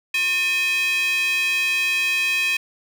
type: tone with high-pass filter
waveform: square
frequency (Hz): 359.6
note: F#4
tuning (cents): -49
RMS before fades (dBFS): -21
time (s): 0.14-2.57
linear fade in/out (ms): 5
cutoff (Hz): 2400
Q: 6.6
effects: none